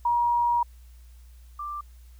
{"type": "tone pair in turn", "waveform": "sine", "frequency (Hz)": [953, 1180.1], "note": ["A#5", "D6"], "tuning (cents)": [38, 8], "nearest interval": "major third", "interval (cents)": 370, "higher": "second", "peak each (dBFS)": [-20, -31], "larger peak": "first", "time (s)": [[0.05, 0.63], [1.59, 1.81]], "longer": "first", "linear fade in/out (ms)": 5, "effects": ["added 60 Hz sine -46 dBFS peak until 2.19 s", "white hiss -63 dBFS RMS until 2.19 s"]}